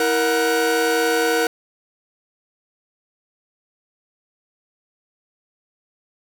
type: tone cluster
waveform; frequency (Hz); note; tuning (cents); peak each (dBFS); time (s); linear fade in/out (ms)
45% pulse; 324.8 / 469 / 732 / 1498; E4 / A#4 / F#5 / F#6; -26 / +11 / -19 / +21; -25 / -19 / -25 / -24; 0-1.47; 2
effects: none